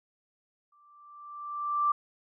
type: tone with exponential growth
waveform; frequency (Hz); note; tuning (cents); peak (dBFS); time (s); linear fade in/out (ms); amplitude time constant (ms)
sine; 1174.7; D6; 0; -21; 0.72-1.92; 5; 260
effects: none